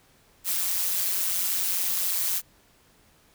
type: noise with amplitude modulation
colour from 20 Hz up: blue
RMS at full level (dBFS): -23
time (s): 0.44-2.42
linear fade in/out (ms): 50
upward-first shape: sine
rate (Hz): 183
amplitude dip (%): 75
effects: pink hiss -60 dBFS RMS until 3.34 s